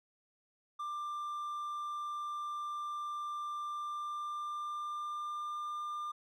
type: tone with pitch glide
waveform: triangle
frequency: 1187 to 1198.7 Hz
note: D6 to D6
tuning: +18 to +35 cents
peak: -35 dBFS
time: 0.79-6.12 s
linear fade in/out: 10 ms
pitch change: +17 cents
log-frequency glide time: 3.64-5.65 s
effects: none